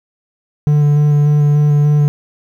triangle tone with vibrato, 147.3 Hz, D3, 6 cents sharp, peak -6 dBFS, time 0.67-2.08 s, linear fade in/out 0 ms, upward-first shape square, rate 3.4 Hz, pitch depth 11 cents each way, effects 8-bit

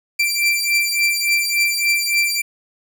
sawtooth beating tone pair, 2349 / 2352.5 Hz, D7 / D7, 0 / +2 cents, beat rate 3.5 Hz, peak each -16 / -15 dBFS, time 0.19-2.42 s, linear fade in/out 10 ms, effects none

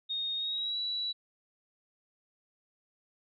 sine tone with pitch glide, 3708 to 3928 Hz, A#7 to B7, -10 to -10 cents, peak -31 dBFS, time 0.09-1.13 s, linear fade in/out 20 ms, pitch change +100 cents, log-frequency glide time 0.37-0.78 s, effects none

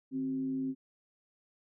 sine tone with frequency modulation, 264.5 Hz, C4, 19 cents sharp, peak -31 dBFS, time 0.11-0.75 s, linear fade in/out 50 ms, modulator 113 Hz, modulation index 0.28, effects none

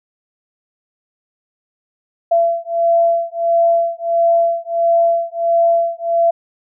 sine beating tone pair, 675 / 676.5 Hz, E5 / E5, +41 / +45 cents, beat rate 1.5 Hz, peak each -15 dBFS, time 2.31-6.31 s, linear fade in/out 10 ms, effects none

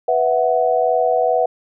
sine chord, B suspended fourth, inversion none, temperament just, 493.9 / 658.5 / 740.8 Hz, B4 / E5 / F#5, 0 / -2 / +2 cents, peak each -18 dBFS, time 0.08-1.46 s, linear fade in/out 5 ms, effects none

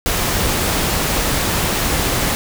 pink noise, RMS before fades -18 dBFS, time 0.06-2.35 s, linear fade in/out 0 ms, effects none

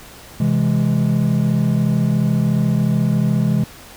triangle chord, C augmented, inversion none, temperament equal, 130.81 / 164.81 / 207.7 Hz, C3 / E3 / G#3, 0 / 0 / 0 cents, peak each -16 dBFS, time 0.4-3.64 s, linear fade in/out 5 ms, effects tanh soft clip ceiling -4 dBFS + pink hiss -40 dBFS RMS until 3.96 s

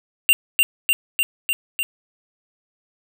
square tone with echo, 2777 Hz, F7, 10 cents flat, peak -11 dBFS, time 0.29-0.33 s, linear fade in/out 0 ms, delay 300 ms, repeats 5, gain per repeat -2 dB, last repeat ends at 1.83 s, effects none

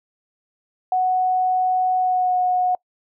sine tone with pitch glide, 740 to 729.8 Hz, F#5 to F#5, 0 to -24 cents, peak -16 dBFS, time 0.92-2.75 s, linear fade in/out 2 ms, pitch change -24 cents, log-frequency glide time 1.97-2.37 s, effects noise-tail reverb RT60 0.1 s tail -25 dB re dry

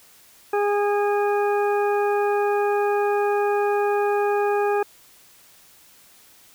harmonic tone, 410 Hz, G#4, 22 cents flat, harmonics 1 / 2 / 3 / 4 / 6, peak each -20 / -24 / -31 / -32 / -37 dBFS, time 0.53-4.83 s, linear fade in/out 5 ms, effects white hiss -52 dBFS RMS until 6.54 s

